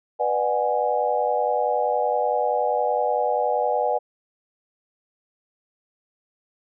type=chord; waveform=sine; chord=G# half-diminished seventh; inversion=first; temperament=equal with one note detuned; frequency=493.9 / 598.6 / 740 / 830.6 Hz; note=B4 / D5 / F#5 / G#5; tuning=0 / +33 / 0 / 0 cents; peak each=-25 dBFS; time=0.19-3.99 s; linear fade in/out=20 ms; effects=none